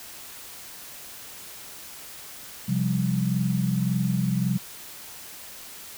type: chord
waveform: sine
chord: C suspended fourth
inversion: none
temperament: just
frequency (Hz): 130.81 / 174.42 / 196.22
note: C3 / F3 / G3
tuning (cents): 0 / -2 / +2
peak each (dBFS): -26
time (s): 2.68-4.58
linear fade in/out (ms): 10
effects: white hiss -42 dBFS RMS until 5.97 s